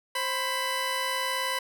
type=tone pair together; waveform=15% pulse; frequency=527.6 / 996 Hz; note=C5 / B5; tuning=+14 / +14 cents; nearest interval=major seventh; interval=1100 cents; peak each=-26 / -22 dBFS; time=0.15-1.59 s; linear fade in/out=5 ms; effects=none